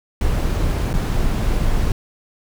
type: noise with dropouts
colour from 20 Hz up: brown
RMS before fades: -18 dBFS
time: 0.21-1.92 s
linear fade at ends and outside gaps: 2 ms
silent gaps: 0.931-0.938 s
effects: none